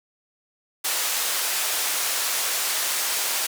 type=band-pass noise; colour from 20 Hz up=white; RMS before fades=-25 dBFS; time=0.84-3.47 s; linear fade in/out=10 ms; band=550 to 13000 Hz; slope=12 dB/octave; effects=none